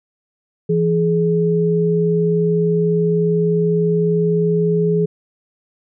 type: tone pair together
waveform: sine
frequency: 167.4 / 421.2 Hz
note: E3 / G#4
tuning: +27 / +24 cents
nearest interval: octave + major third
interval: 1597 cents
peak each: -16 dBFS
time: 0.69-5.06 s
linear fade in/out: 10 ms
effects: none